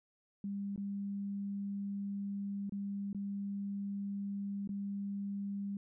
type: tone with dropouts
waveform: sine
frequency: 200 Hz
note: G3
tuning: 35 cents sharp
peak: -36 dBFS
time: 0.44-5.77 s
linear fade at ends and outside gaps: 2 ms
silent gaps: 0.761-0.777 / 2.695-2.722 / 3.13-3.147 / 4.675-4.691 s
effects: none